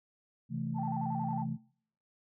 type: chord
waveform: sine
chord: A minor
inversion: first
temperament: just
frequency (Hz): 132 / 165 / 220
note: C3 / E3 / A3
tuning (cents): +16 / +2 / 0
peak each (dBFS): -37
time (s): 0.49-1.58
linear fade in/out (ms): 50
type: tone with vibrato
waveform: sine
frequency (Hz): 830.6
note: G#5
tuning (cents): 0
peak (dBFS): -35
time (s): 0.74-1.46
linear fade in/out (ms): 50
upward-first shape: square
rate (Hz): 11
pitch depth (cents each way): 98
effects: noise-tail reverb RT60 0.6 s tail -24 dB re dry + tanh soft clip ceiling -21 dBFS